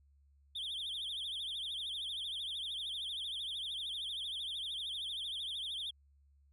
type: tone with vibrato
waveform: sine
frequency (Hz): 3391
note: G#7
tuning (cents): +35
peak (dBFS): -35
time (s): 0.55-5.91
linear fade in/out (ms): 10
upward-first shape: triangle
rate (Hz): 13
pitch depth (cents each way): 190
effects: tanh soft clip ceiling -37 dBFS + added 70 Hz sine -64 dBFS peak until 6.52 s